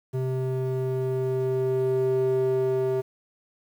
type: tone with band-pass filter sweep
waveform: square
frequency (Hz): 130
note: C3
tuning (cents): -11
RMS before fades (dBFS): -25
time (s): 0.13-3.02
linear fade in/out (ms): 20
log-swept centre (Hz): 260 to 450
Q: 3.3
effects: 9-bit